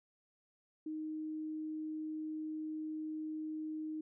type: tone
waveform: sine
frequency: 311.1 Hz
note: D#4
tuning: in tune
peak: -38 dBFS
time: 0.86-4.01 s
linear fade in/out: 5 ms
effects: none